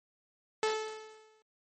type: tone with exponential decay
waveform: sawtooth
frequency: 435.3 Hz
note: A4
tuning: 19 cents flat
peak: -22 dBFS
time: 0.63-1.42 s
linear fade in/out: 1 ms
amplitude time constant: 170 ms
effects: MP3 32 kbps